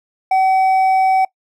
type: tone with hard clipping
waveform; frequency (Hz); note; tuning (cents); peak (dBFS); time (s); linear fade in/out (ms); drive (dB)
sine; 760; F#5; +46; -12; 0.31-1.25; 5; 4
effects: noise-tail reverb RT60 0.1 s tail -22 dB re dry